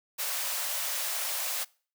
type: high-pass noise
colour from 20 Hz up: white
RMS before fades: -32 dBFS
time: 0.18-1.65 s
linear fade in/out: 20 ms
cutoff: 500 Hz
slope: 96 dB/octave
effects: noise-tail reverb RT60 0.4 s tail -23 dB re dry